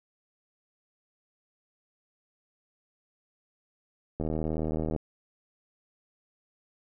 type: click train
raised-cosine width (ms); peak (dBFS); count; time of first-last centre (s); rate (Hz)
2; -18; 61; 4.2-4.962; 78.7
effects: none